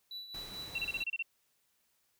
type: tone with tremolo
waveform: triangle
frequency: 3951 Hz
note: B7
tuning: in tune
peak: -38 dBFS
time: 0.11-1.04 s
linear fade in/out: 2 ms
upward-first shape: triangle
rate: 4.6 Hz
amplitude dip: 70%
type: noise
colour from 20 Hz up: pink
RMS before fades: -50 dBFS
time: 0.34-1.03 s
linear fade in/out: 5 ms
type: tone bursts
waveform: sine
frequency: 2715 Hz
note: F7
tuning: 50 cents flat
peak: -32 dBFS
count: 8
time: 0.75-1.226 s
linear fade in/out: 5 ms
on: 35 ms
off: 28 ms
effects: white hiss -75 dBFS RMS until 2.19 s